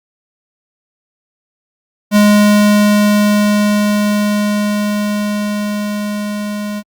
square tone with level ramp, 207.7 Hz, G#3, in tune, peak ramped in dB -6 to -20 dBFS, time 2.11-6.83 s, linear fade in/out 50 ms, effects Opus 48 kbps

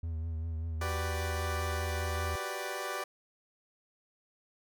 triangle tone with vibrato, 81.2 Hz, E2, 26 cents flat, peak -31 dBFS, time 0.03-2.36 s, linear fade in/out 5 ms, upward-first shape triangle, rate 5.1 Hz, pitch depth 52 cents each way
15% pulse chord, G major seventh, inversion third, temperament equal with one note detuned, 371.5 / 392 / 493.9 / 587.3 Hz, F#4 / G4 / B4 / D5, +7 / 0 / 0 / 0 cents, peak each -36 / -35 / -35 / -32 dBFS, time 0.81-3.04 s, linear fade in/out 5 ms
effects none

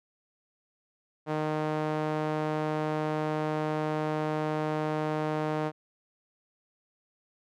sawtooth tone with band-pass filter, 153.9 Hz, D#3, 19 cents flat, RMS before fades -30 dBFS, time 1.26-5.72 s, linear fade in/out 50 ms, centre 650 Hz, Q 0.84, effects none

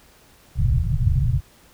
white low-pass noise, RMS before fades -19 dBFS, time 0.55-1.41 s, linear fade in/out 50 ms, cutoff 140 Hz, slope 48 dB/octave, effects pink hiss -53 dBFS RMS until 1.73 s

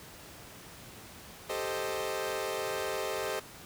sawtooth chord, A half-diminished seventh, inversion third, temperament equal, 392 / 440 / 523.3 / 622.3 Hz, G4 / A4 / C5 / Eb5, 0 / 0 / 0 / 0 cents, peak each -34 dBFS, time 1.49-3.4 s, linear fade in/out 10 ms, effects pink hiss -49 dBFS RMS until 3.65 s + high-pass 60 Hz 12 dB/octave

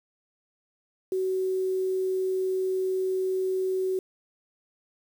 sine tone with quantisation, 375.7 Hz, F#4, 26 cents sharp, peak -24 dBFS, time 1.12-3.99 s, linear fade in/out 2 ms, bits 8, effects none

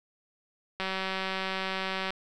click train, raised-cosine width 0.3 ms, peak -16 dBFS, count 249, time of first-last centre 0.8-2.105 s, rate 190 Hz, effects none

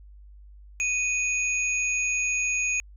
sine tone pair together, 2489 / 6657 Hz, D#7 / G#8, 0 / +3 cents, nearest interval octave + perfect fourth, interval 1703 cents, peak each -24 / -30 dBFS, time 0.8-2.8 s, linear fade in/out 0 ms, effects added 50 Hz sine -45 dBFS peak until 2.96 s

